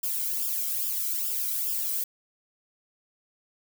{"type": "noise with flanger", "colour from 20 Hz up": "violet", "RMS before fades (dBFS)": -29, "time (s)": [0.03, 2.04], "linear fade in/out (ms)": 5, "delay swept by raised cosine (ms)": [0.48, 1.13], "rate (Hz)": 2.4, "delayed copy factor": -0.75, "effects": []}